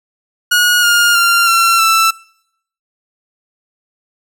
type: tone with pitch steps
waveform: sawtooth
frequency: 1448 / 1417.4 / 1387.4 / 1358.1 / 1329.4 Hz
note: F#6 / F6 / F6 / F6 / E6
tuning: -38 / +25 / -12 / -49 / +14 cents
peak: -5 dBFS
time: 0.51-2.11 s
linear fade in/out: 10 ms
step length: 320 ms
effects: noise-tail reverb RT60 0.7 s tail -23 dB re dry